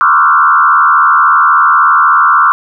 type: tone with frequency modulation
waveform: sine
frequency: 1244.5 Hz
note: D#6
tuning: in tune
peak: -4 dBFS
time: 0.01-2.52 s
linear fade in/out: 0 ms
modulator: 76.4 Hz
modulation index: 2.6
effects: none